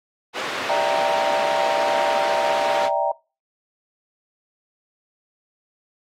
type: band-pass noise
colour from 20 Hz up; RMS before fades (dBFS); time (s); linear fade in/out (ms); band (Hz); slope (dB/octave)
pink; -28; 0.33-2.9; 50; 510 to 3300; 12
type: chord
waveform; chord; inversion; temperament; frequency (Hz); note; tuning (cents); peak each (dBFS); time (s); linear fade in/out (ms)
sine; E half-diminished seventh; third; equal with one note detuned; 587.3 / 653.9 / 784 / 932.3; D5 / E5 / G5 / Bb5; 0 / -14 / 0 / 0; -24; 0.69-3.12; 5
effects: noise-tail reverb RT60 0.3 s tail -22 dB re dry + AAC 48 kbps